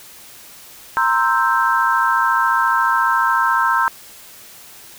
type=chord; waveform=sine; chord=C dominant seventh; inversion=third; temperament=equal; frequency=932.3 / 1046.5 / 1318.5 / 1568 Hz; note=Bb5 / C6 / E6 / G6; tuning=0 / 0 / 0 / 0 cents; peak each=-19 dBFS; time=0.97-3.88 s; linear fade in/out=0 ms; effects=white hiss -41 dBFS RMS until 4.98 s